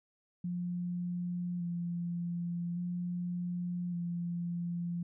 sine tone with vibrato, 174.61 Hz, F3, in tune, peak -33 dBFS, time 0.44-5.03 s, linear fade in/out 5 ms, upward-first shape square, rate 0.43 Hz, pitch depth 19 cents each way, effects none

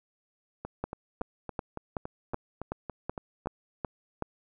two click trains, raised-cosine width 1 ms, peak -22 / -17 dBFS, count 11 / 10, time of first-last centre 0.65-3.459 / 0.84-4.223 s, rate 3.56 / 2.66 Hz, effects none

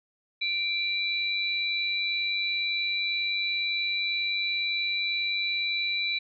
sine tone pair together, 2352 / 3951 Hz, D7 / B7, +2 / 0 cents, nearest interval major sixth, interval 898 cents, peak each -28 / -29 dBFS, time 0.41-6.19 s, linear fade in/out 10 ms, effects none

